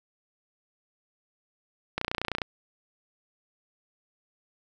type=click train; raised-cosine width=0.3 ms; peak=-12 dBFS; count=14; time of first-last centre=1.98-2.418 s; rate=29.7 Hz; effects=none